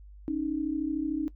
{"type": "tone pair together", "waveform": "sine", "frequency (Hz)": [278, 311.4], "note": ["C#4", "D#4"], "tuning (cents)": [5, 2], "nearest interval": "major second", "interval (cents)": 197, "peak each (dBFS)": [-31, -29], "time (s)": [0.28, 1.28], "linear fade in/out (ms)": 0, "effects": ["noise-tail reverb RT60 0.1 s tail -18 dB re dry", "added 50 Hz sine -46 dBFS peak until 1.35 s"]}